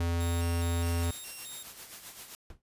square tone, 85 Hz, F2, 46 cents flat, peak -28 dBFS, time 0-1.11 s, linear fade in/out 5 ms
5% pulse tone with vibrato, 3200 Hz, G7, 35 cents sharp, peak -35 dBFS, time 0.2-1.63 s, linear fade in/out 5 ms, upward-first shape square, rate 2.4 Hz, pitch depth 260 cents each way
white noise with tremolo, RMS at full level -44 dBFS, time 0.86-2.35 s, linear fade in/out 0 ms, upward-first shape sine, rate 7.6 Hz, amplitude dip 55%
brown noise with exponential decay, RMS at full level -40 dBFS, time 2.5-2.62 s, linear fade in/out 2 ms, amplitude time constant 24 ms
effects resampled to 32000 Hz

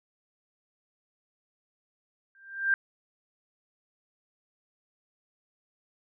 sine tone with exponential growth, 1584 Hz, G6, 18 cents sharp, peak -18 dBFS, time 2.35-2.74 s, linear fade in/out 1 ms, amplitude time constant 84 ms, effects none

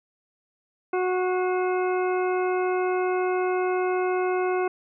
harmonic tone with a mistuned harmonic, 366.9 Hz, F#4, 15 cents flat, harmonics 1 / 2 / 3 / 4 / 6 / 7, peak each -23 / -29 / -33 / -35 / -39 / -40 dBFS, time 0.93-4.68 s, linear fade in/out 5 ms, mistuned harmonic 6, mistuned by -52 cents, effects none

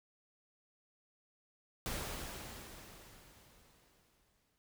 pink noise with exponential decay, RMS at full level -39 dBFS, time 1.86-4.58 s, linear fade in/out 0 ms, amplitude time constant 590 ms, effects none

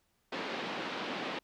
pink band-pass noise, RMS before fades -38 dBFS, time 0.32-1.39 s, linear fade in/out 5 ms, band 210 to 3900 Hz, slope 24 dB/octave, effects pink hiss -75 dBFS RMS until 1.43 s

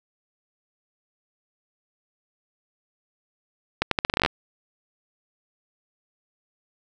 accelerating click train, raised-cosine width 0.3 ms, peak -4 dBFS, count 12, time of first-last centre 3.82-4.261 s, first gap 93 ms, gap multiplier 0.81, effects none

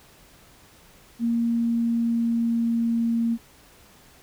sine tone with pitch glide, 233.1 to 231.2 Hz, A#3 to A#3, 0 to -14 cents, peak -20 dBFS, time 1.19-3.38 s, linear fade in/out 50 ms, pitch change -14 cents, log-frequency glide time 1.49-3.11 s, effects pink hiss -53 dBFS RMS until 4.22 s

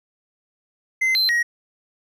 triangle tone with pitch steps, 2065 / 4098 / 1893 Hz, C7 / C8 / A#6, -23 / -37 / +26 cents, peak -15 dBFS, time 1.01-1.43 s, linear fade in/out 10 ms, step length 140 ms, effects none

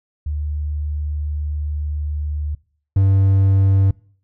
sine / triangle tone pair in turn, 74.4 / 96.99 Hz, D2 / G2, +23 / -18 cents, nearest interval perfect fourth, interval 459 cents, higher second, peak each -20 / -9 dBFS, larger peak second, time 0.26-2.55 / 2.96-3.91 s, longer first, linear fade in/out 5 ms, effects noise-tail reverb RT60 0.5 s tail -23 dB re dry

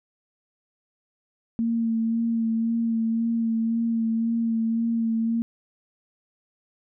sine tone with vibrato, 228 Hz, A#3, 38 cents flat, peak -21 dBFS, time 1.59-5.42 s, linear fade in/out 0 ms, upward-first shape sine, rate 1.9 Hz, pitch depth 22 cents each way, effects none

